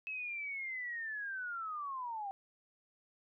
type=linear sweep; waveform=sine; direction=down; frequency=2596 to 767 Hz; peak=-38 dBFS; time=0.07-2.31 s; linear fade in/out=0 ms; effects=none